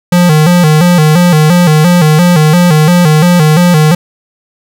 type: tone with vibrato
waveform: square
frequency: 164.81 Hz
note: E3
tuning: in tune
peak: -4 dBFS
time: 0.12-3.95 s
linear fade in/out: 5 ms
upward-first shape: square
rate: 2.9 Hz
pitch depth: 120 cents each way
effects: none